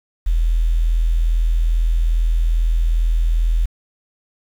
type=tone with quantisation; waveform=sine; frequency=41.2 Hz; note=E1; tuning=in tune; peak=-13 dBFS; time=0.26-3.66 s; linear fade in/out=10 ms; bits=7; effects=none